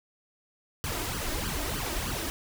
pink noise with flanger, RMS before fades -32 dBFS, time 0.84-2.3 s, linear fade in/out 0 ms, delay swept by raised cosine 0.65 to 3.25 ms, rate 3.2 Hz, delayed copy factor +0.75, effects none

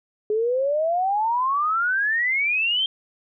sine exponential sweep, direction up, 417.2 to 3202 Hz, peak -19 dBFS, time 0.3-2.86 s, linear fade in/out 2 ms, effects none

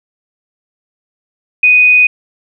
sine tone, 2489 Hz, D#7, in tune, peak -4 dBFS, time 1.63-2.07 s, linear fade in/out 5 ms, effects none

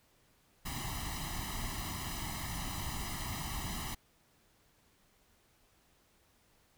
pink noise with comb filter, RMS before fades -39 dBFS, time 0.65-3.95 s, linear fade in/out 10 ms, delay 1 ms, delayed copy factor +0.9, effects pink hiss -69 dBFS RMS until 6.77 s

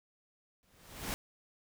pink noise with exponential growth, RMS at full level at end -34 dBFS, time 0.63-1.14 s, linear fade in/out 0 ms, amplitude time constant 110 ms, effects none

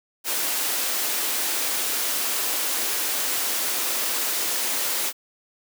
white high-pass noise, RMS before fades -25 dBFS, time 0.24-5.13 s, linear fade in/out 50 ms, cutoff 260 Hz, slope 24 dB/octave, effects none

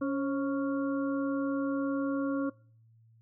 harmonic tone with a mistuned harmonic, 278.4 Hz, C#4, 8 cents sharp, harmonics 1 / 2 / 4 / 5, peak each -29 / -35 / -41 / -43 dBFS, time 0.01-2.5 s, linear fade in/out 10 ms, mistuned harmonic 2, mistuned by -54 cents, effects noise-tail reverb RT60 0.5 s tail -23 dB re dry + added 113 Hz sine -58 dBFS peak until 3.21 s

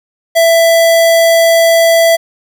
square tone, 664 Hz, E5, 12 cents sharp, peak -6 dBFS, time 0.35-2.17 s, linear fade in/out 20 ms, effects 7-bit

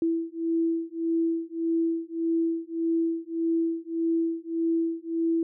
sine beating tone pair, 329.6 / 331.3 Hz, E4 / E4, 0 / +9 cents, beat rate 1.7 Hz, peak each -27 dBFS, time 0.02-5.43 s, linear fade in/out 2 ms, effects none

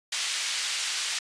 pink band-pass noise, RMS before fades -30 dBFS, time 0.12-1.19 s, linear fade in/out 5 ms, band 2500 to 7600 Hz, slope 12 dB/octave, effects resampled to 22050 Hz

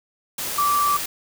sine tone in noise, 1164 Hz, D6, 16 cents flat, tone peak -17 dBFS, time 0.58-0.97 s, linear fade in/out 5 ms, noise white, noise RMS -28 dBFS, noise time 0.38-1.06 s, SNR +8 dB, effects none

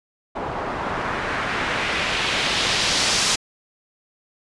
white noise with low-pass filter sweep, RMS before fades -23 dBFS, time 0.35-3.36 s, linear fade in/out 10 ms, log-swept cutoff 840 to 6300 Hz, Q 1.2, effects resampled to 24000 Hz

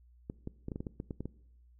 clicks, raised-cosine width 3 ms, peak -25 dBFS, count 11, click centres 0.299 / 0.474 / 0.684 / 0.718 / 0.759 / 0.805 / 0.868 / 1.001 / 1.108 / 1.206 / 1.256 s, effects noise-tail reverb RT60 0.8 s tail -21 dB re dry + added 60 Hz sine -58 dBFS peak until 1.79 s

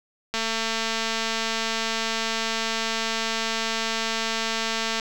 click train, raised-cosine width 0.2 ms, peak -9 dBFS, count 1049, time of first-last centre 0.34-4.998 s, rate 225 Hz, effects 7-bit

